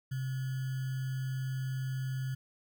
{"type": "tone with sample-and-hold", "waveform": "sine", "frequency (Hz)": 131.3, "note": "C3", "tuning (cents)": 6, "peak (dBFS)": -32, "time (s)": [0.11, 2.35], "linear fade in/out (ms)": 10, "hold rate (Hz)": 1575, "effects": []}